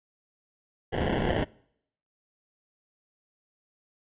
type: noise with sample-and-hold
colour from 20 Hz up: violet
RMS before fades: -27 dBFS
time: 0.92-1.45 s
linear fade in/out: 20 ms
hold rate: 1225 Hz
effects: noise-tail reverb RT60 0.7 s tail -24 dB re dry + resampled to 8000 Hz